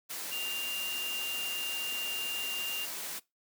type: tone in noise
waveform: sine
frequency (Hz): 2794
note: F7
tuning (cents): 0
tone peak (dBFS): -34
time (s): 0.31-2.86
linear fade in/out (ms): 20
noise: white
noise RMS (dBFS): -39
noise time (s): 0.09-3.2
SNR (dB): +2
effects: noise-tail reverb RT60 0.2 s tail -21 dB re dry + high-pass 200 Hz 12 dB/octave